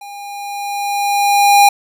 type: tone with level ramp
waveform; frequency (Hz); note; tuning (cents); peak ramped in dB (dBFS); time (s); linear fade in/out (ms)
square; 810; G#5; -43; -31 to -5; 0.01-1.69; 5
effects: none